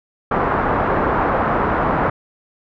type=low-pass noise; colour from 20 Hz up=white; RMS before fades=-18 dBFS; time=0.31-2.1 s; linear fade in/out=5 ms; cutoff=1300 Hz; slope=24 dB/octave; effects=none